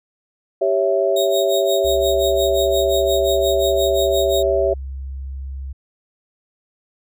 sine chord, C# diminished, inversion second, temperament equal, 392 / 554.4 / 659.3 Hz, G4 / C#5 / E5, 0 / 0 / 0 cents, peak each -19 dBFS, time 0.61-4.74 s, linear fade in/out 10 ms
sawtooth tone with tremolo, 3750 Hz, A#7, 10 cents sharp, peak -19 dBFS, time 1.16-4.43 s, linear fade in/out 5 ms, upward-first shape sine, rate 5.7 Hz, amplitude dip 85%
sine tone with pitch glide, 66.3 to 67.26 Hz, C2 to C2, +23 to +48 cents, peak -26 dBFS, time 1.84-5.73 s, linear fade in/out 10 ms, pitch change +25 cents, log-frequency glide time 2.47-5.53 s
effects none

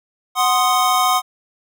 square chord, C diminished, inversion second, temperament equal, 740 / 1046.5 / 1244.5 Hz, Gb5 / C6 / Eb6, 0 / 0 / 0 cents, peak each -19 dBFS, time 0.35-1.22 s, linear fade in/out 50 ms, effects none

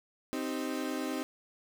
35% pulse chord, C minor, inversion none, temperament equal, 261.6 / 311.1 / 392 Hz, C4 / Eb4 / G4, 0 / 0 / 0 cents, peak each -34 / -35 / -39 dBFS, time 0.33-1.23 s, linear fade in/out 0 ms, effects none

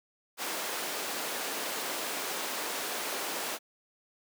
pink high-pass noise, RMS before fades -35 dBFS, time 0.37-3.59 s, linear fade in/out 50 ms, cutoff 370 Hz, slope 12 dB/octave, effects high-pass 200 Hz 12 dB/octave

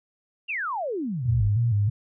sine exponential sweep, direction down, 2878 to 39.53 Hz, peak -26 dBFS, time 0.48-1.5 s, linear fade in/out 20 ms
sine tone with vibrato, 110 Hz, A2, in tune, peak -19 dBFS, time 1.25-1.9 s, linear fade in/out 10 ms, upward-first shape square, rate 3.2 Hz, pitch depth 120 cents each way
effects none

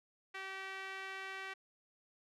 sawtooth tone with band-pass filter, 384.5 Hz, G4, 33 cents flat, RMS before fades -45 dBFS, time 0.34-1.54 s, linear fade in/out 10 ms, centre 2000 Hz, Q 1.9, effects none

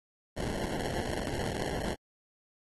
blue noise with sample-and-hold, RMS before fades -34 dBFS, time 0.36-1.95 s, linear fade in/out 20 ms, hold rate 1225 Hz, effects AAC 32 kbps

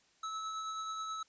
square tone with tremolo, 1301 Hz, E6, 23 cents flat, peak -37 dBFS, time 0.23-1.23 s, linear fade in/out 5 ms, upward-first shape triangle, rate 9.3 Hz, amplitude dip 30%, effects white hiss -69 dBFS RMS until 1.28 s + resampled to 16000 Hz

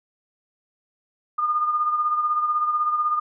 sine beating tone pair, 1216 / 1232 Hz, D#6 / D#6, -40 / -17 cents, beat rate 16 Hz, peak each -20 / -29 dBFS, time 1.38-3.2 s, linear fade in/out 10 ms, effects none

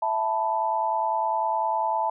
sine chord, E suspended fourth, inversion none, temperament just, 659.3 / 879 / 988.9 Hz, E5 / A5 / B5, 0 / -2 / +2 cents, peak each -29 / -24 / -29 dBFS, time 0.02-2.1 s, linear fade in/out 5 ms, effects none

